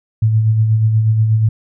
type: tone with tremolo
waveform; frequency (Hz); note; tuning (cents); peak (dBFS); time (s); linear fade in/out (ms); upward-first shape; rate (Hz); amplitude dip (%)
sine; 110; A2; 0; -8; 0.22-1.49; 5; sine; 8.3; 40
effects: none